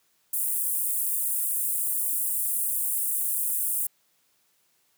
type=high-pass noise; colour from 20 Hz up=pink; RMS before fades=-27 dBFS; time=0.33-3.87 s; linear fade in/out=5 ms; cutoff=8800 Hz; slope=48 dB/octave; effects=white hiss -68 dBFS RMS until 4.97 s + high-pass 80 Hz 12 dB/octave